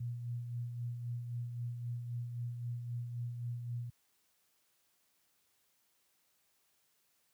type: tone with tremolo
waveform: sine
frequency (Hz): 120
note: B2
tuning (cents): -49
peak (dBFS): -35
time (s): 0-3.9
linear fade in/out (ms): 5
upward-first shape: sine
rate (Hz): 3.8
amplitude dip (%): 45
effects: white hiss -75 dBFS RMS until 7.33 s + high-pass 60 Hz 12 dB/octave